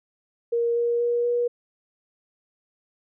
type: tone with pitch steps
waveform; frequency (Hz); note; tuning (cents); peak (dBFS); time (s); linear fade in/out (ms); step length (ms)
sine; 469.4 / 473.2 / 477.1 / 480.9; A#4 / A#4 / A#4 / B4; +12 / +26 / +40 / -46; -20; 0.52-1.48; 10; 240
effects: none